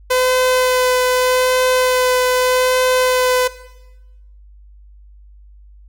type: tone with vibrato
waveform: sawtooth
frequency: 507 Hz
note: B4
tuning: 45 cents sharp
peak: -9 dBFS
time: 0.1-3.48 s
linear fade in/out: 10 ms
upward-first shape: sine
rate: 0.82 Hz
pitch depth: 11 cents each way
effects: noise-tail reverb RT60 1.0 s tail -17 dB re dry + added 50 Hz sine -40 dBFS peak until 5.88 s